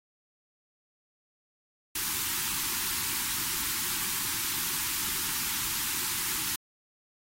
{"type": "band-stop noise", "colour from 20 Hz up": "white", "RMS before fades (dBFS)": -31, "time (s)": [1.95, 6.56], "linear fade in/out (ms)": 5, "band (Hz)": [390, 840], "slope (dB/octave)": 96, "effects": ["AAC 48 kbps"]}